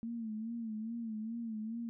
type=tone with vibrato; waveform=sine; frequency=224.6 Hz; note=A3; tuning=36 cents sharp; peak=-37 dBFS; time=0.03-1.89 s; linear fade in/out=0 ms; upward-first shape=sine; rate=2.4 Hz; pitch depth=79 cents each way; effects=none